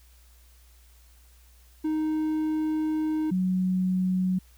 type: tone pair in turn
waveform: triangle / sine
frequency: 311.1 / 184.98 Hz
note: D#4 / F#3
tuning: 0 / 0 cents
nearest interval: major sixth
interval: 900 cents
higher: first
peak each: -22 dBFS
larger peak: neither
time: 1.84-3.31 / 3.31-4.39 s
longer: first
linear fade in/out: 10 ms
effects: added 60 Hz sine -53 dBFS peak until 4.57 s + white hiss -61 dBFS RMS until 4.57 s